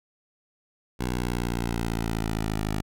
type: exponential sweep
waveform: 10% pulse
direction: down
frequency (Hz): 62 to 51.91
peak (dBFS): -18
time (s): 0.99-2.82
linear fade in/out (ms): 20
effects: none